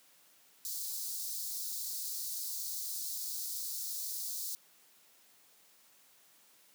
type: high-pass noise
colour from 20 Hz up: white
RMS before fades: -39 dBFS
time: 0.65-4.55 s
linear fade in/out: 0 ms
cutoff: 4100 Hz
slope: 48 dB/octave
effects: white hiss -64 dBFS RMS until 6.74 s + high-pass 150 Hz 12 dB/octave